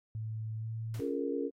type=tone with pitch glide; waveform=sine; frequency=110 to 112.31 Hz; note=A2 to A2; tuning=0 to +36 cents; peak=-35 dBFS; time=0.15-1 s; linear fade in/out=0 ms; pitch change=+36 cents; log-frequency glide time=0.58-0.69 s
type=noise with exponential decay; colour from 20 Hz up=pink; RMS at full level=-47 dBFS; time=0.94-1.23 s; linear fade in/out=2 ms; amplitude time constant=61 ms
type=chord; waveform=sine; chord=Bb minor seventh; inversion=first; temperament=just; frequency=279.7 / 349.6 / 419.5 / 466.2 Hz; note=Db4 / F4 / Ab4 / Bb4; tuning=+16 / +2 / +17 / 0 cents; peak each=-35 / -39 / -38 / -36 dBFS; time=0.98-1.51 s; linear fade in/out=50 ms
effects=AAC 48 kbps